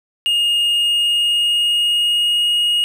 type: tone with pitch glide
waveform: triangle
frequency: 2846 to 2874 Hz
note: F7 to F7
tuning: +32 to +49 cents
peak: -12 dBFS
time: 0.26-2.84 s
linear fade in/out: 0 ms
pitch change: +17 cents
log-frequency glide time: 0.67-2.52 s
effects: none